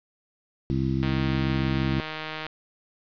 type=harmonic tone; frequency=66.2 Hz; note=C2; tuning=21 cents sharp; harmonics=1 / 2 / 3 / 4 / 5; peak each=-32 / -26 / -29 / -31 / -30 dBFS; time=0.7-2 s; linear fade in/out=0 ms
type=click train; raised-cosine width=0.3 ms; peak=-17 dBFS; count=225; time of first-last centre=1.03-2.466 s; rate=156 Hz
effects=resampled to 11025 Hz + 8-bit